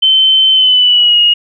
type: tone with pitch glide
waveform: sine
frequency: 3079 to 2873 Hz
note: G7 to F7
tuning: -32 to +48 cents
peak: -5 dBFS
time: 0.02-1.34 s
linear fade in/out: 10 ms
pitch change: -120 cents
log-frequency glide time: 0.52-1.2 s
effects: none